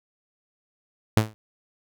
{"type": "tone with exponential decay", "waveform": "sawtooth", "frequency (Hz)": 108.8, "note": "A2", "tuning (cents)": -19, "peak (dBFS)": -9, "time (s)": [1.17, 1.34], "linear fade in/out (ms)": 0, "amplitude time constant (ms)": 35, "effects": []}